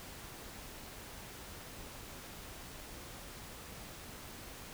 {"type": "silence", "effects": ["pink hiss -49 dBFS RMS until 4.73 s"]}